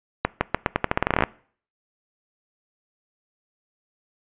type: accelerating click train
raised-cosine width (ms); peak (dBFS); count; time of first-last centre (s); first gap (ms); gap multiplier
0.5; -3; 17; 0.25-1.237; 160; 0.85
effects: noise-tail reverb RT60 0.5 s tail -22 dB re dry + resampled to 8000 Hz